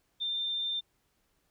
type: tone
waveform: sine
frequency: 3592 Hz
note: A7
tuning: 35 cents sharp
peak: -30 dBFS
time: 0.2-0.81 s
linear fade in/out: 20 ms
effects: pink hiss -74 dBFS RMS until 1.5 s